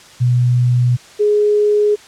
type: tone pair in turn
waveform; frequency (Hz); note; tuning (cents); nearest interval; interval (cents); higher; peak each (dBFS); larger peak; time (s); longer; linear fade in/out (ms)
sine; 123.1 / 417.4; B2 / G#4; -5 / +9; octave + major sixth; 2114; second; -10; neither; 0.2-0.97 / 1.19-1.96; neither; 20
effects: white hiss -41 dBFS RMS until 2.07 s + low-pass 7000 Hz 12 dB/octave